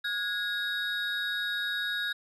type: tone cluster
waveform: triangle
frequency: 1442 / 1650 / 3778 Hz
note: F#6 / G#6 / A#7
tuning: -45 / -12 / +22 cents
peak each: -33 / -31 / -32 dBFS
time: 0.04-2.13 s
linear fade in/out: 10 ms
effects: resampled to 32000 Hz